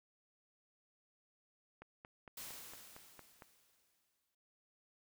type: click train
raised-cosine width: 0.5 ms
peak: -37 dBFS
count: 8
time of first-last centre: 1.82-3.422 s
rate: 4.37 Hz
type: noise with exponential decay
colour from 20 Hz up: white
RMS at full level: -47 dBFS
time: 2.37-4.35 s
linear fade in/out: 5 ms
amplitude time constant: 430 ms
effects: none